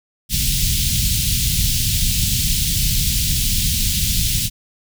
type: band-stop noise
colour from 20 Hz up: pink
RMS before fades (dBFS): -18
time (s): 0.29-4.5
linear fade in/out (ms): 50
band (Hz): 170 to 3100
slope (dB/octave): 24
effects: none